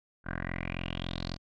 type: tone with low-pass filter sweep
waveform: 10% pulse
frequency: 43.65 Hz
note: F1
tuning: in tune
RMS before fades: -36 dBFS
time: 0.24-1.38 s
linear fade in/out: 50 ms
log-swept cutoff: 1500 to 4800 Hz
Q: 6.3
effects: none